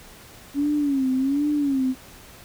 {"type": "tone with vibrato", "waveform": "sine", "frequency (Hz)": 277.2, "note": "C#4", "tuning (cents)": 0, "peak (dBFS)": -19, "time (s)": [0.54, 1.95], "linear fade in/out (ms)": 50, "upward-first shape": "sine", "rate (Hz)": 1.3, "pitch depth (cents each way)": 120, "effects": ["pink hiss -46 dBFS RMS until 2.44 s"]}